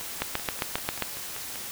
two click trains, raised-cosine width 0.3 ms, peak -9 / -22 dBFS, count 7 / 9, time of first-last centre 0.22-1.023 / 0.01-1.557 s, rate 7.47 / 5.17 Hz, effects white hiss -37 dBFS RMS until 1.71 s

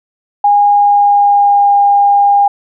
sine tone with pitch glide, 818 to 808.1 Hz, G#5 to G#5, -26 to -48 cents, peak -5 dBFS, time 0.44-2.48 s, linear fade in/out 5 ms, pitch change -22 cents, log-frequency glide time 0.68-1.75 s, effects none

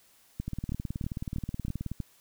two click trains, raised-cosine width 5 ms, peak -20 / -21 dBFS, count 6 / 28, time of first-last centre 0.4-2.003 / 0.48-1.916 s, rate 3.12 / 18.8 Hz, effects white hiss -62 dBFS RMS until 2.2 s

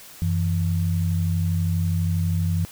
sine tone pair together, 92.5 / 164.82 Hz, F#2 / E3, 0 / 0 cents, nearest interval minor seventh, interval 1000 cents, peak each -21 / -24 dBFS, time 0.22-2.65 s, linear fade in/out 0 ms, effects white hiss -44 dBFS RMS until 2.71 s

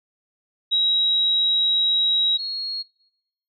sine tone pair in turn, 3842 / 4302 Hz, B7 / C8, -48 / +47 cents, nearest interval major second, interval 195 cents, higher second, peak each -16 / -26 dBFS, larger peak first, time 0.71-2.38 / 2.38-2.83 s, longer first, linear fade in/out 20 ms, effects noise-tail reverb RT60 0.7 s tail -18 dB re dry

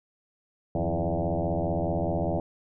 sine tone with frequency modulation, 246.9 Hz, B3, in tune, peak -24 dBFS, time 0.75-2.4 s, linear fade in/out 2 ms, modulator 84.9 Hz, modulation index 5.7, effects none

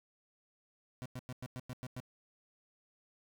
30% pulse tone bursts, 126.2 Hz, B2, 38 cents sharp, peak -38 dBFS, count 8, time 1.02-2.002 s, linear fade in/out 0 ms, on 37 ms, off 98 ms, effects none

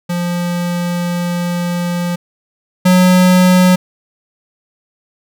square tone pair in turn, 174.9 / 182.56 Hz, F3 / F#3, +3 / -23 cents, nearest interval minor second, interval 74 cents, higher second, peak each -16 / -7 dBFS, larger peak second, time 0.09-2.16 / 2.85-3.76 s, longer first, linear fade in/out 10 ms, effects none

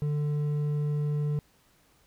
sine tone with hard clipping, 147.8 Hz, D3, 11 cents sharp, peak -27 dBFS, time 0.02-1.39 s, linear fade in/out 0 ms, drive 5 dB, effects pink hiss -64 dBFS RMS until 2.06 s

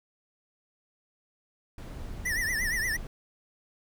brown noise, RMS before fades -38 dBFS, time 1.78-3.07 s, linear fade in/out 2 ms
square tone with vibrato, 1875 Hz, A#6, 10 cents sharp, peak -28 dBFS, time 2.25-2.97 s, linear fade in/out 10 ms, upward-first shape triangle, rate 8.6 Hz, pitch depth 160 cents each way
effects none

